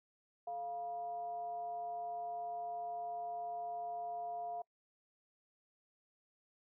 sine tone with frequency modulation, 698.5 Hz, F5, in tune, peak -39 dBFS, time 0.47-4.62 s, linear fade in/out 5 ms, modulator 267 Hz, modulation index 0.37, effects noise-tail reverb RT60 0.1 s tail -26 dB re dry

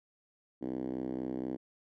5% pulse tone with band-pass filter, 64.2 Hz, C2, 32 cents flat, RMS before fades -37 dBFS, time 0.61-1.57 s, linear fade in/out 20 ms, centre 290 Hz, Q 3, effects none

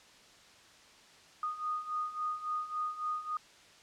sine beating tone pair, 1233 / 1236.6 Hz, D#6 / D#6, -16 / -11 cents, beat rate 3.6 Hz, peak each -39 / -35 dBFS, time 1.43-3.37 s, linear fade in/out 2 ms, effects white hiss -58 dBFS RMS until 3.82 s + low-pass 6000 Hz 12 dB/octave

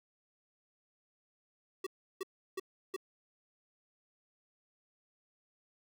square tone bursts, 380.4 Hz, F#4, 48 cents sharp, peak -36 dBFS, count 4, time 1.84-2.964 s, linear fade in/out 5 ms, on 26 ms, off 340 ms, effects none

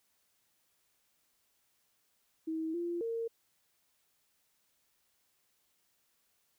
sine tone with pitch steps, 320.5 / 344.5 / 458.6 Hz, E4 / F4 / A#4, -49 / -24 / -28 cents, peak -33 dBFS, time 2.47-3.28 s, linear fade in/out 10 ms, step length 270 ms, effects white hiss -75 dBFS RMS until 6.58 s

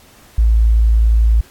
sine tone, 55.6 Hz, A1, 19 cents sharp, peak -8 dBFS, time 0.38-1.41 s, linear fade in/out 5 ms, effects pink hiss -46 dBFS RMS until 1.5 s + AAC 64 kbps

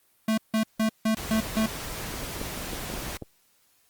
square tone bursts, 219.9 Hz, A3, 1 cent flat, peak -22 dBFS, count 6, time 0.28-1.662 s, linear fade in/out 5 ms, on 97 ms, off 160 ms
pink noise, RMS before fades -35 dBFS, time 1.17-3.17 s, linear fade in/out 0 ms
clicks, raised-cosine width 2 ms, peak -22 dBFS, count 9, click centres 2.14 / 2.231 / 2.415 / 2.576 / 2.733 / 2.901 / 2.939 / 2.976 / 3.223 s
effects white hiss -65 dBFS RMS until 3.89 s + Opus 32 kbps

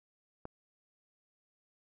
click, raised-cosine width 1 ms, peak -28 dBFS, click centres 0.454 s, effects none

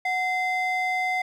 triangle ring-modulated tone, 1404 Hz, F6, 9 cents sharp, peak -18 dBFS, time 0.05-1.22 s, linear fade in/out 5 ms, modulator 665 Hz, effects none

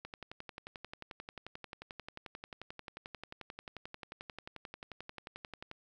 click train, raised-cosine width 0.3 ms, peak -28 dBFS, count 65, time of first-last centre 0.05-5.714 s, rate 11.3 Hz, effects 11-bit

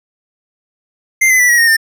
square tone with pitch steps, 2090 / 2028 / 1968.1 / 1909.9 / 1853.4 / 1798.6 Hz, C7 / B6 / B6 / A#6 / A#6 / A6, -2 / +45 / -7 / +42 / -10 / +38 cents, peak -8 dBFS, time 1.21-1.768 s, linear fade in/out 10 ms, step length 93 ms, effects none

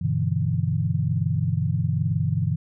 sine chord, E minor seventh, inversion first, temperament equal with one note detuned, 98 / 123.47 / 145.82 / 164.81 Hz, G2 / B2 / D3 / E3, 0 / 0 / -12 / 0 cents, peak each -26 dBFS, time 0.01-2.56 s, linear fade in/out 10 ms, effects none

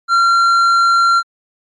triangle tone with tanh clipping, 1373 Hz, F6, 30 cents flat, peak -10 dBFS, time 0.08-1.23 s, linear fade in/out 50 ms, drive 12 dB, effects MP3 48 kbps

